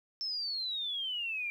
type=exponential sweep; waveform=sine; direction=down; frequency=5360 to 2349 Hz; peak=-33 dBFS; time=0.21-1.5 s; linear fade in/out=0 ms; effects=11-bit